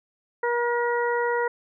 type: harmonic tone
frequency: 477.6 Hz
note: A#4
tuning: 42 cents sharp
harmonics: 1 / 2 / 3 / 4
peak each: -24 / -27 / -31 / -31 dBFS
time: 0.43-1.48 s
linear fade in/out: 5 ms
effects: none